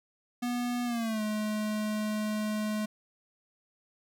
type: tone with pitch glide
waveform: square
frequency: 243.5 to 213.2 Hz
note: B3 to G#3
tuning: -24 to +46 cents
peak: -30 dBFS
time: 0.42-2.86 s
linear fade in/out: 10 ms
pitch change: -230 cents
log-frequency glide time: 0.85-1.22 s
effects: none